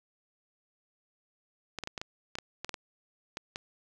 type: clicks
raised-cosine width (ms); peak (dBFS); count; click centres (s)
0.2; -19; 12; 1.787 / 1.837 / 1.874 / 1.978 / 2.015 / 2.354 / 2.386 / 2.646 / 2.693 / 2.742 / 3.371 / 3.559
effects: none